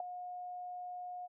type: tone with ADSR envelope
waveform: sine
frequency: 720 Hz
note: F#5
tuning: 47 cents flat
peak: -31 dBFS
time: 0-1.28 s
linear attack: 3 ms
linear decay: 7 ms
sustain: -10 dB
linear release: 31 ms
effects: none